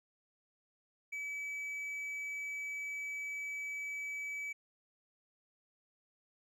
triangle tone with hard clipping, 2291 Hz, D7, 44 cents flat, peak -39 dBFS, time 1.12-4.53 s, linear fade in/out 10 ms, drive 6 dB, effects none

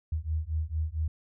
sine beating tone pair, 76.7 / 81.1 Hz, D#2 / E2, -24 / -28 cents, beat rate 4.4 Hz, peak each -31 dBFS, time 0.12-1.08 s, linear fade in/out 5 ms, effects none

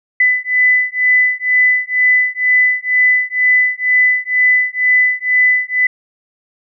sine beating tone pair, 2000 / 2002.1 Hz, B6 / B6, +21 / +23 cents, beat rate 2.1 Hz, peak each -13 dBFS, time 0.2-5.87 s, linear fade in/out 5 ms, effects none

